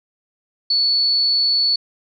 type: tone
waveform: sine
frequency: 4435 Hz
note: C#8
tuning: in tune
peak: -14 dBFS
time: 0.7-1.76 s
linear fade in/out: 5 ms
effects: none